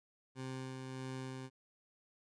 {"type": "tone with tremolo", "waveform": "20% pulse", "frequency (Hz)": 130.81, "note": "C3", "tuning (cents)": 0, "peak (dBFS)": -36, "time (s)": [0.35, 1.5], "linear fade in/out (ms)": 50, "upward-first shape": "sine", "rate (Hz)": 1.6, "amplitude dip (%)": 30, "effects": ["resampled to 22050 Hz"]}